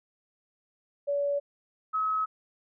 sine tone pair in turn, 570 / 1281.9 Hz, C#5 / E6, +48 / -49 cents, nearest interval octave + major second, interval 1403 cents, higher second, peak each -25 dBFS, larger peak neither, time 1.07-1.4 / 1.93-2.26 s, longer neither, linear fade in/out 20 ms, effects none

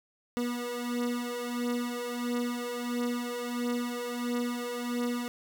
30% pulse beating tone pair, 241.2 / 242.7 Hz, B3 / B3, -41 / -30 cents, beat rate 1.5 Hz, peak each -32 / -30 dBFS, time 0.37-5.28 s, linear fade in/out 0 ms, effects none

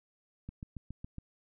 click train, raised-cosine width 5 ms, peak -29 dBFS, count 6, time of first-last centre 0.49-1.183 s, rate 7.21 Hz, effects none

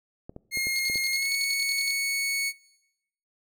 clicks, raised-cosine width 2 ms, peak -26 dBFS, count 6, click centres 0.295 / 0.364 / 0.573 / 0.67 / 0.899 / 0.957 s
sawtooth tone with pitch glide, 2142 to 2215 Hz, C7 to C#7, +40 to -2 cents, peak -22 dBFS, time 0.51-2.53 s, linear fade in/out 50 ms, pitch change +58 cents, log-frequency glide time 1.12-1.31 s
sine tone bursts, 4392 Hz, C#8, 17 cents flat, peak -28 dBFS, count 13, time 0.76-1.907 s, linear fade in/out 0 ms, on 31 ms, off 62 ms
effects noise-tail reverb RT60 0.9 s tail -21 dB re dry

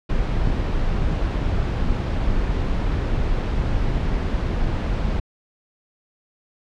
brown noise, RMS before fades -21 dBFS, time 0.09-5.2 s, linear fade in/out 10 ms, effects low-pass 4000 Hz 12 dB/octave

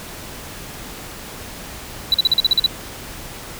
sine tone bursts, 3951 Hz, B7, in tune, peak -8 dBFS, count 9, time 2.12-2.662 s, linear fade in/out 2 ms, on 22 ms, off 43 ms, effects tanh soft clip ceiling -9 dBFS + pink hiss -34 dBFS RMS until 3.59 s

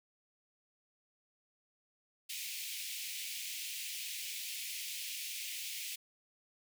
pink high-pass noise, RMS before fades -42 dBFS, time 2.29-5.96 s, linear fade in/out 10 ms, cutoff 2200 Hz, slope 48 dB/octave, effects none

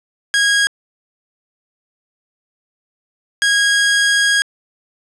sawtooth tone pair in turn, 1641 / 1641 Hz, G#6 / G#6, -21 / -21 cents, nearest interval unison, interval 0 cents, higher neither, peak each -8 / -8 dBFS, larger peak neither, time 0.34-0.67 / 3.42-4.42 s, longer second, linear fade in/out 0 ms, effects resampled to 22050 Hz + 7-bit

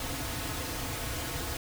pink noise with comb filter, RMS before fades -35 dBFS, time 0-1.57 s, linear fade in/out 2 ms, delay 5.1 ms, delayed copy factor -0.7, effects none

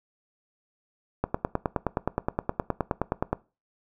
click train, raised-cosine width 1 ms, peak -10 dBFS, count 21, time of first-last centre 1.24-3.33 s, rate 9.57 Hz, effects noise-tail reverb RT60 0.3 s tail -20 dB re dry

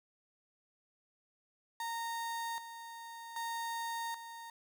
35% pulse tone with tremolo, 924 Hz, A#5, 16 cents flat, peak -35 dBFS, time 1.8-4.5 s, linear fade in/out 2 ms, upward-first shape square, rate 0.64 Hz, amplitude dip 65%, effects none

